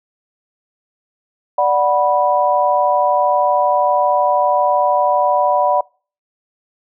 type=chord; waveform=sine; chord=B minor; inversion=first; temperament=equal with one note detuned; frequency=587.3 / 740 / 981.5 Hz; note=D5 / F#5 / B5; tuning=0 / 0 / -11 cents; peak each=-16 dBFS; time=1.58-5.81 s; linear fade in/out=5 ms; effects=noise-tail reverb RT60 0.4 s tail -26 dB re dry